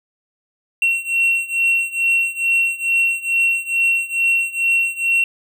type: beating tone pair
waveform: triangle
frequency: 2725 / 2727.3 Hz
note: F7 / F7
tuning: -43 / -42 cents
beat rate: 2.3 Hz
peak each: -18 / -16 dBFS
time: 0.82-5.24 s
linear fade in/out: 2 ms
effects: none